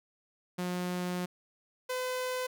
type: tone pair in turn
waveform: sawtooth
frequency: 179.4 / 507.4 Hz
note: F3 / B4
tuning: +47 / +47 cents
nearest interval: octave + tritone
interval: 1800 cents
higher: second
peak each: -28 dBFS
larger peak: neither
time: 0.58-1.26 / 1.89-2.47 s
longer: first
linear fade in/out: 10 ms
effects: none